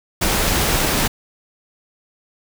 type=noise; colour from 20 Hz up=pink; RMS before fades=-18 dBFS; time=0.21-1.08 s; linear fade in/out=10 ms; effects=none